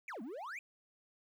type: exponential two-way sweep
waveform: triangle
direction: down then up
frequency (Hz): 2541 to 203.8 to 2541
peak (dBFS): -40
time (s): 0.08-0.59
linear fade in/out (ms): 2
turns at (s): 0.22
effects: 12-bit